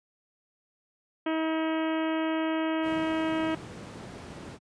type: harmonic tone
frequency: 319.3 Hz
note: D#4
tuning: 45 cents sharp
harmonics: 1 / 2 / 3 / 4 / 5 / 6 / 7 / 8 / 9 / 10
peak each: -27 / -33 / -37 / -39 / -41 / -43 / -44 / -45 / -46 / -47 dBFS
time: 1.26-3.55 s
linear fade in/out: 5 ms
type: noise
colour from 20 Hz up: brown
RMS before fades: -35 dBFS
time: 2.82-4.59 s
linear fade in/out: 50 ms
effects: high-pass 150 Hz 12 dB/octave + resampled to 22050 Hz